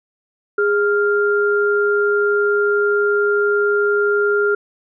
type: tone pair together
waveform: sine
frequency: 410.8 / 1397.8 Hz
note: G#4 / F6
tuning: -19 / +1 cents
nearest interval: octave + major sixth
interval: 2120 cents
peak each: -15 / -18 dBFS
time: 0.58-4.55 s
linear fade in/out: 5 ms
effects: none